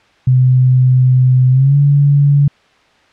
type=tone with pitch glide; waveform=sine; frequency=127.9 to 142.74 Hz; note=C3 to D3; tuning=-39 to -49 cents; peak=-6 dBFS; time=0.27-2.48 s; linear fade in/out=5 ms; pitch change=+190 cents; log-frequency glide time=1.51-1.76 s; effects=white hiss -50 dBFS RMS until 3.12 s + low-pass 3000 Hz 12 dB/octave